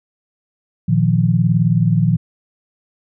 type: chord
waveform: sine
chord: Bb suspended fourth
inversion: none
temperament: equal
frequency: 116.54 / 155.56 / 174.61 Hz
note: Bb2 / Eb3 / F3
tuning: 0 / 0 / 0 cents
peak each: -16 dBFS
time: 0.88-2.17 s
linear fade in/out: 10 ms
effects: none